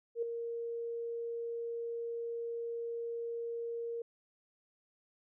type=tone with ADSR envelope; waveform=sine; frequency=466.2 Hz; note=A#4; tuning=in tune; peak=-29 dBFS; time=0.15-4.02 s; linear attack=74 ms; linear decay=5 ms; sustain=-7 dB; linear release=4 ms; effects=none